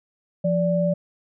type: tone pair together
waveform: sine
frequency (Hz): 173.4 / 583.2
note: F3 / D5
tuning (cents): -12 / -12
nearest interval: octave + major sixth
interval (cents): 2100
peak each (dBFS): -21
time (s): 0.44-0.94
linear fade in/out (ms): 10
effects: none